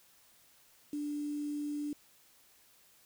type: tone with quantisation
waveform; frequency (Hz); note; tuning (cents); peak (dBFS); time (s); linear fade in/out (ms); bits
sine; 293.7; D4; 0; -34; 0.93-1.93; 2; 9
effects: white hiss -64 dBFS RMS until 3.05 s